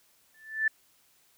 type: tone with exponential growth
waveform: sine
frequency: 1760 Hz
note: A6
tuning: in tune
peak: -20 dBFS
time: 0.34-0.68 s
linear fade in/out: 5 ms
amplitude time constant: 72 ms
effects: white hiss -65 dBFS RMS until 1.37 s